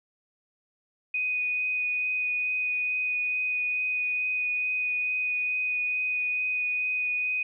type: tone with vibrato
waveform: sine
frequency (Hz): 2488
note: D#7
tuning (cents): -1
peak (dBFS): -25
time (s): 1.14-7.43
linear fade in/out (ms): 5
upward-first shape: sine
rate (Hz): 2.3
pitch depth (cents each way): 9
effects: none